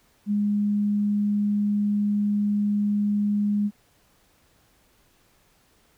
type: tone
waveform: sine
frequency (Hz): 206.1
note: G#3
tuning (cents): -13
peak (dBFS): -20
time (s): 0.26-3.71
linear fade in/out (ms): 50
effects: pink hiss -62 dBFS RMS until 5.97 s